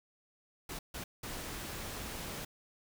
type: noise bursts at uneven times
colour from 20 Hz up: pink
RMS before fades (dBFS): -42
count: 3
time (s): 0.69-0.79 / 0.94-1.04 / 1.23-2.45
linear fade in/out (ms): 5
effects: none